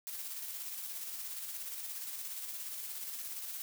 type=noise with tremolo; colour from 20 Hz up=blue; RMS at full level=-41 dBFS; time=0.07-3.62 s; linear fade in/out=0 ms; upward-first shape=square; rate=17 Hz; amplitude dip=30%; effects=none